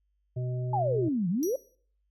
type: harmonic tone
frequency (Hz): 125.4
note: B2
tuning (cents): +27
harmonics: 1 / 3 / 5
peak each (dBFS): -29 / -41 / -43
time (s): 0.36-1.09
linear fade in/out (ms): 10
type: exponential two-way sweep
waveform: sine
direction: down then up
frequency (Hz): 880 to 164.81 to 568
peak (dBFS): -25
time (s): 0.73-1.56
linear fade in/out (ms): 5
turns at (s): 1.29
type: tone with exponential decay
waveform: sawtooth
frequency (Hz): 5800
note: F#8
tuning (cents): -35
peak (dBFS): -31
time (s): 1.43-1.75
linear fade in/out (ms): 0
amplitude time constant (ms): 69
effects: noise-tail reverb RT60 0.5 s tail -23 dB re dry + added 50 Hz sine -70 dBFS peak until 2.1 s